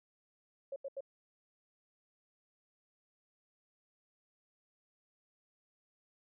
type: tone bursts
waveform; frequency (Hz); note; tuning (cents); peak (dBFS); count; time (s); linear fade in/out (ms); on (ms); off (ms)
sine; 548; C#5; -20; -38; 3; 0.72-1.007; 5; 41; 82
effects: none